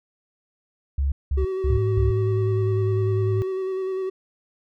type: tone bursts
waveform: sine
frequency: 69.1 Hz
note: C#2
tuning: 5 cents flat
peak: -19 dBFS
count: 4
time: 0.98-2.11 s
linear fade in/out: 5 ms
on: 140 ms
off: 190 ms
type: tone with vibrato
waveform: triangle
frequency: 378.4 Hz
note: F#4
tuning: 39 cents sharp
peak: -22 dBFS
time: 1.37-4.1 s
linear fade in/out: 10 ms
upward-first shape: square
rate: 10 Hz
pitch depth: 17 cents each way
type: tone with pitch glide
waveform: sine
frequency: 106.4 to 105 Hz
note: G#2 to G#2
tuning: +42 to +19 cents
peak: -20 dBFS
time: 1.7-3.42 s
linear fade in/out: 0 ms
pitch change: -23 cents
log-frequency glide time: 2.53-2.73 s
effects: none